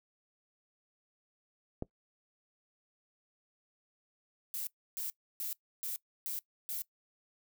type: click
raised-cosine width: 2 ms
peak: -22 dBFS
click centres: 1.824 s
type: noise bursts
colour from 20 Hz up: violet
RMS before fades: -38 dBFS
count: 6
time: 4.54-6.82 s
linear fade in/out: 0 ms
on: 130 ms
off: 300 ms
effects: noise-tail reverb RT60 0.1 s tail -21 dB re dry